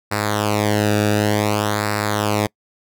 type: tone with flanger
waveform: sawtooth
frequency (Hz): 105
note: G#2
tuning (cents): +19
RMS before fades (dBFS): -19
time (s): 0.11-2.47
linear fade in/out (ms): 10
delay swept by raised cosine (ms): 0.31 to 0.96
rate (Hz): 0.55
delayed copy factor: -0.75
effects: noise-tail reverb RT60 0.1 s tail -25 dB re dry